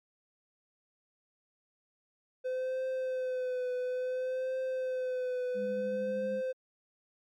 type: tone with vibrato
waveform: triangle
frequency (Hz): 510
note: C5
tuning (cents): -44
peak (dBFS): -29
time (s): 2.44-6.53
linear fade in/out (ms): 20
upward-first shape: triangle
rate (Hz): 0.58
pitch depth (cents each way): 37
type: tone with tremolo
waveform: sine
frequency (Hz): 203.3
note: G#3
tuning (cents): -37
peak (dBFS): -37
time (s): 5.54-6.42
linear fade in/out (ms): 50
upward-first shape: sine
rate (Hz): 13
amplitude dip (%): 25
effects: MP3 96 kbps